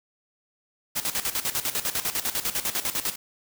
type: noise with tremolo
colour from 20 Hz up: white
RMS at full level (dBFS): -26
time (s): 0.95-3.16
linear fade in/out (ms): 20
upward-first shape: square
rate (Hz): 10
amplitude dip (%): 75
effects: none